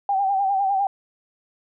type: tone with vibrato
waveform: sine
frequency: 784 Hz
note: G5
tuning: in tune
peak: -18 dBFS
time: 0.09-0.87 s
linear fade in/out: 2 ms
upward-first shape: sine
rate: 9.9 Hz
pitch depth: 58 cents each way
effects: none